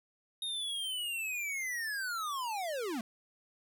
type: linear sweep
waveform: square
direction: down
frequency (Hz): 3729 to 208.9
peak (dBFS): -35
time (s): 0.42-3.01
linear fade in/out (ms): 2
effects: none